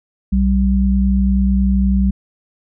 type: tone pair together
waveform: sine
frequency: 61.74 / 194.21 Hz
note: B1 / G3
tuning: 0 / -16 cents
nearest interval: octave + minor sixth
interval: 1984 cents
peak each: -14 dBFS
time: 0.32-2.11 s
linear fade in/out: 10 ms
effects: none